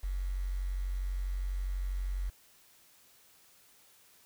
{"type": "tone with quantisation", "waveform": "sine", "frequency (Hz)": 46.14, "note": "F#1", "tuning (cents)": -4, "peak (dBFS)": -31, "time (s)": [0.03, 2.3], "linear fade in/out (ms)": 10, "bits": 9, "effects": ["white hiss -62 dBFS RMS until 4.25 s"]}